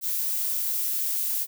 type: noise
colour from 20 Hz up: violet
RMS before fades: -27 dBFS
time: 0.01-1.47 s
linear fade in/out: 50 ms
effects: none